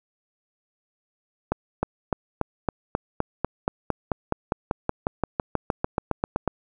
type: accelerating click train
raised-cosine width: 1 ms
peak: -8 dBFS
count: 26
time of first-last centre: 1.52-6.477 s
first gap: 310 ms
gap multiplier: 0.96
effects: none